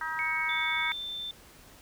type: harmonic tone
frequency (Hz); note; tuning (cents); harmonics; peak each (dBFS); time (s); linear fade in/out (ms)
317.8; D#4; +37; 3 / 4 / 5 / 6; -36 / -37 / -35 / -39; 0.01-0.92; 2
type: tone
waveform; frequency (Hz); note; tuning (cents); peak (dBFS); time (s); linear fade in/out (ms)
sine; 2217; C#7; 0; -29; 0.19-0.92; 0
type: tone with pitch glide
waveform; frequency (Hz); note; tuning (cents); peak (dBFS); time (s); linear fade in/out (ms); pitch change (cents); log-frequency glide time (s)
sine; 3520 to 3555; A7 to A7; 0 to +17; -34; 0.49-1.31; 2; +17; 0.86-0.91
effects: pink hiss -54 dBFS RMS until 1.81 s